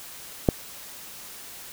click, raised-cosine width 2 ms, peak -3 dBFS, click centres 0.488 s, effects white hiss -42 dBFS RMS until 1.72 s

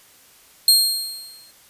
sawtooth tone with exponential decay, 4223 Hz, C8, 15 cents sharp, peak -6 dBFS, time 0.68-1.51 s, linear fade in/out 2 ms, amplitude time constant 180 ms, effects white hiss -51 dBFS RMS until 1.69 s + resampled to 32000 Hz

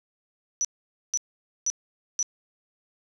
sine tone bursts, 5920 Hz, F#8, in tune, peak -22 dBFS, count 4, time 0.61-2.228 s, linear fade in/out 0 ms, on 37 ms, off 490 ms, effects none

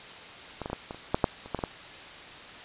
clicks, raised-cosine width 1 ms, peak -20 / -19 / -20 / -16 / -22 / -29 / -9 / -6 / -28 / -14 / -21 / -14 dBFS, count 12, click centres 0.617 / 0.659 / 0.7 / 0.731 / 0.909 / 0.946 / 1.145 / 1.242 / 1.46 / 1.547 / 1.59 / 1.638 s, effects white hiss -44 dBFS RMS until 2.64 s + resampled to 8000 Hz

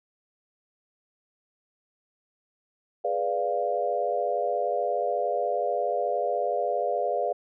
sine chord, G# diminished seventh, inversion none, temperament equal with one note detuned, 417.2 / 493.9 / 587.3 / 698.5 Hz, G#4 / B4 / D5 / F5, +8 / 0 / 0 / 0 cents, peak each -32 / -30 / -29 / -28 dBFS, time 3.04-7.33 s, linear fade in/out 10 ms, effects none

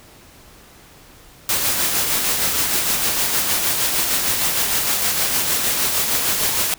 white noise with tremolo, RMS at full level -18 dBFS, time 1.49-6.74 s, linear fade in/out 2 ms, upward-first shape sine, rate 6.5 Hz, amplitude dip 35%, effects pink hiss -46 dBFS RMS until 6.78 s

